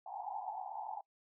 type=band-pass noise; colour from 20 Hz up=pink; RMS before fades=-43 dBFS; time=0.06-1.01 s; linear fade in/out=5 ms; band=740 to 900 Hz; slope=96 dB/octave; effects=noise-tail reverb RT60 0.1 s tail -24 dB re dry